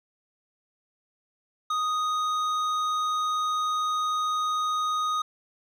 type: tone with hard clipping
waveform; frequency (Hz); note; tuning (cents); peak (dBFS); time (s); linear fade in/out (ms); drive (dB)
sine; 1244.5; D#6; 0; -26; 1.7-5.22; 5; 9
effects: none